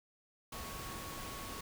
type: tone in noise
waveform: sine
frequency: 1108.7 Hz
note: C#6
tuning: in tune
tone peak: -49 dBFS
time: 0.52-1.61 s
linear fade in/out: 5 ms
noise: pink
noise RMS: -45 dBFS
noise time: 0.52-1.61 s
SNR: -7 dB
effects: none